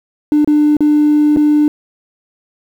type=tone with dropouts; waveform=triangle; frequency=298.4 Hz; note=D4; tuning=28 cents sharp; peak=-4 dBFS; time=0.32-1.68 s; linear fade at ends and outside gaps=1 ms; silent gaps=0.446-0.475 / 0.768-0.806 / 1.363-1.37 s; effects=tanh soft clip ceiling -4 dBFS + 7-bit